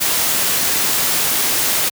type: noise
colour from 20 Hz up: white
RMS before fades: -17 dBFS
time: 0-1.9 s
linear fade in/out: 20 ms
effects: high-pass 80 Hz 12 dB/octave